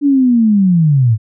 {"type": "linear sweep", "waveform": "sine", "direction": "down", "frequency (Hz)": [292.2, 103.6], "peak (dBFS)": -7, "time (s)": [0.01, 1.18], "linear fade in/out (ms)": 50, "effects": []}